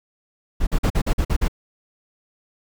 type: noise bursts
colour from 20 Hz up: brown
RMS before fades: -18 dBFS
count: 8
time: 0.6-1.482 s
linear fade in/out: 10 ms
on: 70 ms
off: 46 ms
effects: none